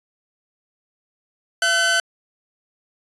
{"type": "tone pair together", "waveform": "sawtooth", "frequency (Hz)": [677.7, 1520], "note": ["E5", "F#6"], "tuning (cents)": [48, 46], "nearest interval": "octave + major second", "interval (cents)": 1398, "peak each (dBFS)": [-20, -13], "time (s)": [1.62, 2], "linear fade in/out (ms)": 2, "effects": ["resampled to 24000 Hz"]}